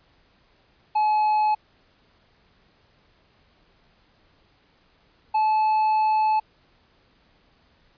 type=tone pair in turn; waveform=triangle; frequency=853 / 864.9 Hz; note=G#5 / A5; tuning=+46 / -30 cents; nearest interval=unison; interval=24 cents; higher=second; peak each=-16 dBFS; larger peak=neither; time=0.95-1.55 / 5.34-6.4 s; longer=second; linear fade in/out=10 ms; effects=pink hiss -61 dBFS RMS until 7.97 s + resampled to 11025 Hz